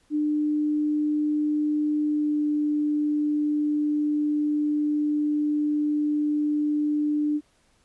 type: tone with pitch glide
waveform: sine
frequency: 300 to 297.9 Hz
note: D4 to D4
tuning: +37 to +25 cents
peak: -21 dBFS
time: 0.1-7.41 s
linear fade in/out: 50 ms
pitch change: -12 cents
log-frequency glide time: 2.03-2.44 s
effects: pink hiss -64 dBFS RMS until 7.84 s + resampled to 24000 Hz